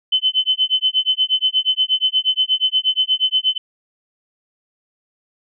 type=tone with tremolo; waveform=sine; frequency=3045 Hz; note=F#7; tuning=49 cents sharp; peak=-11 dBFS; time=0.12-3.58 s; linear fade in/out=5 ms; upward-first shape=sine; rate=8.4 Hz; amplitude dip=100%; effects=none